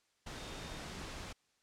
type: tone in noise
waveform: sine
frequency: 3664 Hz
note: A#7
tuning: 31 cents flat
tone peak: -56 dBFS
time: 0.36-0.8 s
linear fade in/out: 10 ms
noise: pink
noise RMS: -45 dBFS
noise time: 0.26-1.33 s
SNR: -14 dB
effects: white hiss -75 dBFS RMS until 1.62 s + low-pass 7000 Hz 12 dB/octave